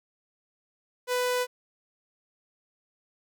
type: tone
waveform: sawtooth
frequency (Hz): 496.9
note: B4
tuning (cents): +11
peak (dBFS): -21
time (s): 1.07-1.47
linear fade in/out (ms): 50
effects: none